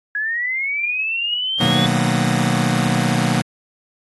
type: linear sweep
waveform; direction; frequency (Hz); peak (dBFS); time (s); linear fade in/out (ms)
sine; up; 1661.2 to 3452; -19; 0.15-1.86; 2
type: chord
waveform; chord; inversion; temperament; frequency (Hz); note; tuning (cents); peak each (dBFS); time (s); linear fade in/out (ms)
sawtooth; B major seventh; none; just; 123.47 / 154.34 / 185.21 / 231.5; B2 / D#3 / F#3 / A#3; 0 / -14 / +2 / -12; -17; 1.6-3.42; 10
effects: AAC 32 kbps